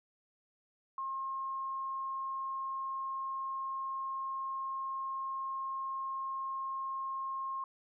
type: tone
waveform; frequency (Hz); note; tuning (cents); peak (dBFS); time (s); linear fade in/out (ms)
sine; 1071; C6; +40; -35; 0.98-7.64; 2
effects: none